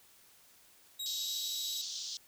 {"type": "tone with pitch glide", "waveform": "sawtooth", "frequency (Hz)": [3817, 3855], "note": ["A#7", "B7"], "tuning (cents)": [40, -43], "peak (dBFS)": -34, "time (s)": [0.99, 1.82], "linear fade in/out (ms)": 10, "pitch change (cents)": 17, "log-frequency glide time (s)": [1.15, 1.48]}
{"type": "band-pass noise", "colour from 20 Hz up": "white", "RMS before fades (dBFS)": -41, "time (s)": [1.06, 2.17], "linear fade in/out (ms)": 0, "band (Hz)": [3400, 6400], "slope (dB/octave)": 48}
{"effects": ["white hiss -62 dBFS RMS until 2.27 s"]}